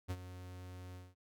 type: tone with ADSR envelope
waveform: 45% pulse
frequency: 91 Hz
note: F#2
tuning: 28 cents flat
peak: -35 dBFS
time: 0.08-1.15 s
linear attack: 27 ms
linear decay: 51 ms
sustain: -12 dB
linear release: 200 ms
effects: none